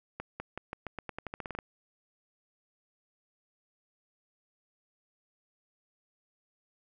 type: accelerating click train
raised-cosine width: 0.5 ms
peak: -22 dBFS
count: 15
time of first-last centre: 0.2-1.588 s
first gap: 200 ms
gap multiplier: 0.88
effects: none